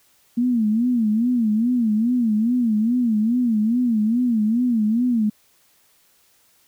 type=tone with vibrato; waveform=sine; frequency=230 Hz; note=A#3; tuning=23 cents flat; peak=-16 dBFS; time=0.37-5.3 s; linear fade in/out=10 ms; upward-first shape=sine; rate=2.4 Hz; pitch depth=150 cents each way; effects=white hiss -59 dBFS RMS until 6.67 s